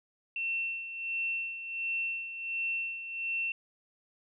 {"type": "tone with tremolo", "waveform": "sine", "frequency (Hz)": 2700, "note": "E7", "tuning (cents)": 41, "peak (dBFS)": -29, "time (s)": [0.36, 3.52], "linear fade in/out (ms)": 2, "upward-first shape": "sine", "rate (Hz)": 1.4, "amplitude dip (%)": 65, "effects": []}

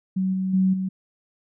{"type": "tone with level steps", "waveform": "sine", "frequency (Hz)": 188.4, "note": "F#3", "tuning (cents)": 32, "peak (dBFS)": [-20, -22, -16, -23], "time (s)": [0.16, 0.89], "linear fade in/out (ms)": 10, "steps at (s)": [0.33, 0.53, 0.73], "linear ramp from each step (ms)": 10, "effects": []}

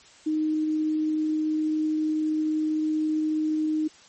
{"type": "tone", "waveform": "sine", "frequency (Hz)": 310, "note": "D#4", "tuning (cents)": -6, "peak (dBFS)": -22, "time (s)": [0.26, 3.88], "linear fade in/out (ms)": 10, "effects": ["white hiss -52 dBFS RMS until 4.08 s", "MP3 32 kbps"]}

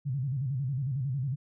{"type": "tone with vibrato", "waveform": "sine", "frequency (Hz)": 133.4, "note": "C3", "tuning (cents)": 34, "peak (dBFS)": -28, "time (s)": [0.05, 1.36], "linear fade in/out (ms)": 20, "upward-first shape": "square", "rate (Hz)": 11, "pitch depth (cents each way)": 120, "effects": []}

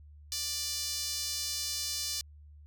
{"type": "tone with high-pass filter", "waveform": "sawtooth", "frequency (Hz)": 590, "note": "D5", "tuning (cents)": 8, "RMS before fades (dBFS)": -35, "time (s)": [0.32, 2.21], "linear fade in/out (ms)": 0, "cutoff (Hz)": 4900, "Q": 2.3, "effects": ["added 74 Hz sine -50 dBFS peak until 2.66 s"]}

